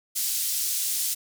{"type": "band-pass noise", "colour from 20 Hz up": "white", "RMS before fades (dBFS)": -27, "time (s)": [0.15, 1.15], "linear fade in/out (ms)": 20, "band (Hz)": [4800, 15000], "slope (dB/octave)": 12, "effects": []}